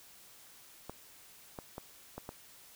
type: clicks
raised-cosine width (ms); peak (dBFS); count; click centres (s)
1; -27; 5; 0.896 / 1.588 / 1.781 / 2.18 / 2.291
effects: white hiss -57 dBFS RMS until 2.75 s